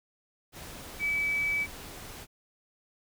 sine tone in noise, 2295 Hz, D7, 40 cents flat, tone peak -26 dBFS, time 0.99-1.67 s, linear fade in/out 50 ms, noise pink, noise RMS -44 dBFS, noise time 0.52-2.27 s, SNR +15 dB, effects none

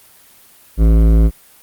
triangle tone with hard clipping, 55 Hz, A1, in tune, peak -9 dBFS, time 0.77-1.31 s, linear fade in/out 50 ms, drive 18 dB, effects white hiss -46 dBFS RMS until 1.62 s + Opus 32 kbps

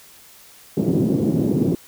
white band-pass noise, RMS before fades -19 dBFS, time 0.77-1.75 s, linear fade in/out 2 ms, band 130 to 340 Hz, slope 24 dB/octave, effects white hiss -47 dBFS RMS until 1.87 s

